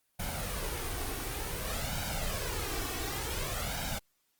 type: noise with flanger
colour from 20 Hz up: pink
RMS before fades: -35 dBFS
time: 0.19-3.99 s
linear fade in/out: 10 ms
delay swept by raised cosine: 1.3 to 2.7 ms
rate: 0.55 Hz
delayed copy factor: +0.65
effects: white hiss -75 dBFS RMS until 4.39 s + Opus 24 kbps

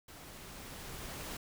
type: noise with level ramp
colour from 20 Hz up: pink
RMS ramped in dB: -52 to -42 dBFS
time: 0.08-1.37 s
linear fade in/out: 5 ms
effects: none

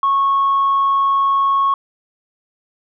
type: tone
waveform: sine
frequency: 1100 Hz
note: C#6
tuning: 14 cents flat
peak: -11 dBFS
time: 0.03-1.74 s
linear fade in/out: 2 ms
effects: tanh soft clip ceiling -9 dBFS

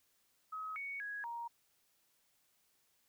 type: tone with pitch steps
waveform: sine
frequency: 1274 / 2229 / 1661 / 938 Hz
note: D#6 / C#7 / G#6 / A#5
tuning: +41 / +9 / 0 / +11 cents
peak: -40 dBFS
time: 0.52-1.48 s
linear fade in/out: 10 ms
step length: 240 ms
effects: white hiss -75 dBFS RMS until 3.08 s

